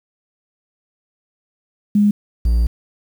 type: tone pair in turn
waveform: sine / triangle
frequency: 206.3 / 57.89 Hz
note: G#3 / A#1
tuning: -11 / -11 cents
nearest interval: octave + minor seventh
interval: 2200 cents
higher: first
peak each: -10 dBFS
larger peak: neither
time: 1.95-2.11 / 2.45-2.67 s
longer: second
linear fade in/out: 5 ms
effects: 7-bit